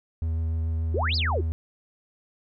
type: tone with vibrato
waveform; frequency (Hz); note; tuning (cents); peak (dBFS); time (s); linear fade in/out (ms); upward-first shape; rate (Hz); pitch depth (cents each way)
triangle; 81; E2; -30; -22; 0.22-1.52; 0; triangle; 6.9; 15
type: exponential two-way sweep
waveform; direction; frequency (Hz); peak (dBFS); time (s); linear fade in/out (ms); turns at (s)
sine; up then down; 321.1 to 5300 to 321.1; -25; 0.94-1.41; 5; 1.16
effects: none